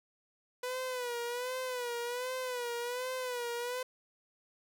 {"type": "tone with vibrato", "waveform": "sawtooth", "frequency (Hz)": 493.9, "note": "B4", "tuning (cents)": 0, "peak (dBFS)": -31, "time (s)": [0.63, 3.83], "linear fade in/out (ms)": 5, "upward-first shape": "sine", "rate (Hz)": 1.3, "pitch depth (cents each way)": 74, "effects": []}